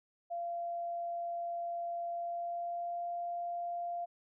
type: tone with pitch glide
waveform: sine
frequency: 688 to 694.4 Hz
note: F5 to F5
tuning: -26 to -10 cents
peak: -35 dBFS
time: 0.3-4.06 s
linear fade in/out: 20 ms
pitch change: +16 cents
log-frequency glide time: 2.11-3.07 s
effects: none

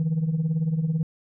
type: tone with tremolo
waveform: sine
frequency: 160.2 Hz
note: E3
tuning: 49 cents flat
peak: -16 dBFS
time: 0-1.03 s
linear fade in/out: 0 ms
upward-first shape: triangle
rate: 18 Hz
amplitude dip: 80%
effects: tanh soft clip ceiling -18 dBFS

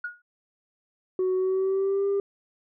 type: tone with exponential decay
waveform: sine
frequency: 1445 Hz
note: F#6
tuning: 41 cents flat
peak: -26 dBFS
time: 0.04-0.22 s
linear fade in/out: 5 ms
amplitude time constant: 39 ms
type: tone with pitch glide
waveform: sine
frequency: 371.5 to 398.2 Hz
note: F#4 to G4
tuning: +7 to +27 cents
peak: -20 dBFS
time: 1.19-2.2 s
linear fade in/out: 2 ms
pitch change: +120 cents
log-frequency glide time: 1.35-2.07 s
effects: tanh soft clip ceiling -20 dBFS

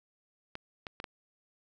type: clicks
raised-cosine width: 0.3 ms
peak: -23 dBFS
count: 4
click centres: 0.554 / 0.868 / 1.001 / 1.042 s
effects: none

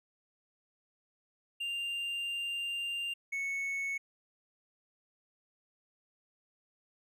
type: tone pair in turn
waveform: triangle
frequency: 2791 / 2209 Hz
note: F7 / C#7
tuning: -2 / -7 cents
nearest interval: major third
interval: 405 cents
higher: first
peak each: -32 / -31 dBFS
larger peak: second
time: 1.6-3.14 / 3.32-3.98 s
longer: first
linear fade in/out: 10 ms
effects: none

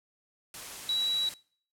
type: tone in noise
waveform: sine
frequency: 3903 Hz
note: B7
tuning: 21 cents flat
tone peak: -26 dBFS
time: 0.89-1.29 s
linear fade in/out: 2 ms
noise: white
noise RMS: -42 dBFS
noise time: 0.54-1.34 s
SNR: +13 dB
effects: noise-tail reverb RT60 0.5 s tail -22 dB re dry + low-pass 12000 Hz 12 dB/octave

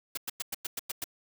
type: noise bursts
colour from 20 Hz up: white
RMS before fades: -34 dBFS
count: 8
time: 0.15-1.042 s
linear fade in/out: 5 ms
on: 24 ms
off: 100 ms
effects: none

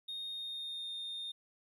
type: tone with pitch glide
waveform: triangle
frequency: 3700 to 3655 Hz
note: A#7 to A#7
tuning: -14 to -35 cents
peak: -37 dBFS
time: 0.08-1.32 s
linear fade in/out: 10 ms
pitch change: -21 cents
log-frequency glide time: 0.31-0.92 s
effects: tanh soft clip ceiling -34 dBFS + 13-bit

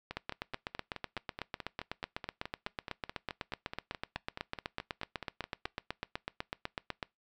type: two click trains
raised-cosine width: 0.3 ms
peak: -19 / -23 dBFS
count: 56 / 27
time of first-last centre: 0.17-7.028 / 0.11-5.654 s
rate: 8.02 / 4.69 Hz
effects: noise-tail reverb RT60 0.2 s tail -23 dB re dry

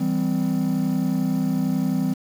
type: chord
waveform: triangle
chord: C major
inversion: first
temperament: equal with one note detuned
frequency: 164.81 / 196 / 257 Hz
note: E3 / G3 / C4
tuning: 0 / 0 / -31 cents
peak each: -23 / -22 / -21 dBFS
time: 0-2.14 s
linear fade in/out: 10 ms
effects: tanh soft clip ceiling -8 dBFS + 7-bit

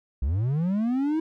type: linear sweep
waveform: triangle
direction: up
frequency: 58.1 to 325.2 Hz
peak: -20 dBFS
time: 0.22-1.2 s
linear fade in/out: 5 ms
effects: none

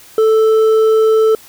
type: tone with hard clipping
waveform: triangle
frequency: 440 Hz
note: A4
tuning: in tune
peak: -9 dBFS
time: 0.18-1.35 s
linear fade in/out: 2 ms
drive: 8 dB
effects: white hiss -41 dBFS RMS until 1.48 s

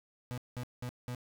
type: tone bursts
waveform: 35% pulse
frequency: 123.47 Hz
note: B2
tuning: in tune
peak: -35 dBFS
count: 4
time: 0.31-1.148 s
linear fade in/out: 0 ms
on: 67 ms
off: 190 ms
effects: none

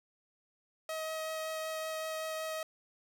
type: tone with vibrato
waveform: sawtooth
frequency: 634 Hz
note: D#5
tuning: 32 cents sharp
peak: -32 dBFS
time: 0.89-2.63 s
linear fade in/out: 2 ms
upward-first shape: triangle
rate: 5.3 Hz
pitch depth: 9 cents each way
effects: none

